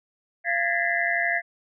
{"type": "tone cluster", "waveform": "sine", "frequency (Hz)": [687, 1652, 1786, 1971, 2063], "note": ["F5", "G#6", "A6", "B6", "C7"], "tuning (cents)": [-29, -10, 25, -4, -25], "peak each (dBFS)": -28, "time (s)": [0.44, 1.42], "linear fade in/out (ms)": 50, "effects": []}